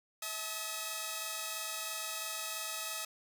5% pulse tone cluster, 646 / 867 / 1269 Hz, E5 / A5 / D#6, -35 / -26 / +34 cents, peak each -31 / -33 / -28 dBFS, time 0.22-3.05 s, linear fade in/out 5 ms, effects none

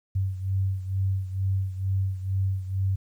sine beating tone pair, 95.4 / 97.6 Hz, G2 / G2, -47 / -7 cents, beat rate 2.2 Hz, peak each -25 / -30 dBFS, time 0.15-2.96 s, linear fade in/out 10 ms, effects 10-bit

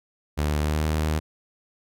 sawtooth tone with pitch glide, 74.7 to 77.51 Hz, D2 to D#2, +30 to -6 cents, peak -18 dBFS, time 0.37-1.2 s, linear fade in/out 20 ms, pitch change +64 cents, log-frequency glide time 0.58-0.85 s, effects none

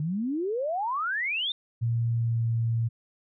sine exponential sweep, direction up, 143.3 to 3700 Hz, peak -26 dBFS, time 0-1.52 s, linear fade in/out 2 ms
sine tone with pitch glide, 116.54 to 115.07 Hz, A#2 to A#2, 0 to -22 cents, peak -23 dBFS, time 1.81-2.89 s, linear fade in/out 20 ms, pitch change -22 cents, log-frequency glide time 2.11-2.47 s
effects none

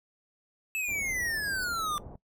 square exponential sweep, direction down, 2637 to 1174.7 Hz, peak -30 dBFS, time 0.75-1.98 s, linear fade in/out 0 ms
pink low-pass noise, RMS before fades -45 dBFS, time 0.88-2.16 s, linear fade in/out 5 ms, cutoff 810 Hz, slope 24 dB/octave
10% pulse tone with exponential growth, 4901 Hz, D#8, 27 cents flat, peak -34 dBFS, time 1.53-1.64 s, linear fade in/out 5 ms, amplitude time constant 22 ms
effects noise-tail reverb RT60 0.1 s tail -19 dB re dry

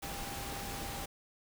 sine tone in noise, 796 Hz, G5, 26 cents sharp, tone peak -46 dBFS, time 0.02-1.06 s, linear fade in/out 10 ms, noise pink, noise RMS -41 dBFS, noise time 0.02-1.06 s, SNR -8 dB, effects none

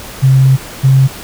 sine tone pair in turn, 132.9 / 133.62 Hz, C3 / C3, +27 / +37 cents, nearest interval unison, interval 10 cents, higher second, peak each -4 dBFS, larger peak neither, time 0.22-0.57 / 0.83-1.08 s, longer first, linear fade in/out 20 ms, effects pink hiss -29 dBFS RMS until 1.23 s

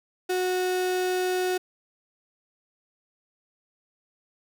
35% pulse tone, 366.7 Hz, F#4, 15 cents flat, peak -22 dBFS, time 0.29-1.58 s, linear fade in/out 10 ms, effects none

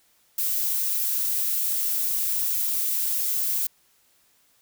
violet noise, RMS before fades -25 dBFS, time 0.38-3.67 s, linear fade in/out 5 ms, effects white hiss -63 dBFS RMS until 4.61 s

